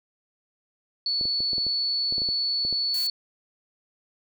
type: tone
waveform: sine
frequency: 4435 Hz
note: C#8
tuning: in tune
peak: -23 dBFS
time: 1.06-3.1 s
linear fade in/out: 2 ms
type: clicks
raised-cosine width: 2 ms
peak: -25 dBFS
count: 12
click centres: 1.212 / 1.254 / 1.405 / 1.532 / 1.582 / 1.667 / 2.124 / 2.182 / 2.219 / 2.289 / 2.651 / 2.727 s
type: noise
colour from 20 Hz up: blue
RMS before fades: -36 dBFS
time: 2.94-3.07 s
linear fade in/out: 2 ms
effects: none